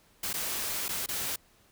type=noise with dropouts; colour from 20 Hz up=white; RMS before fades=-33 dBFS; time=0.23-1.36 s; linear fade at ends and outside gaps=5 ms; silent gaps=0.331-0.338 / 0.883-0.89 / 1.062-1.086 s; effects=pink hiss -63 dBFS RMS until 1.71 s